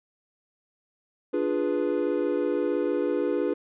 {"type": "chord", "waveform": "triangle", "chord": "D diminished seventh", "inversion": "none", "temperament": "equal", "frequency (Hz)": [293.7, 349.2, 415.3, 493.9], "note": ["D4", "F4", "Ab4", "Cb5"], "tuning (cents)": [0, 0, 0, 0], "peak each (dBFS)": -27, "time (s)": [1.33, 3.54], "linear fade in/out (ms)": 10, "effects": ["resampled to 8000 Hz"]}